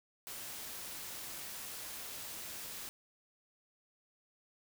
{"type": "noise", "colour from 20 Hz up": "white", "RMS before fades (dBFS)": -45, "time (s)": [0.27, 2.89], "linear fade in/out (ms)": 0, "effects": []}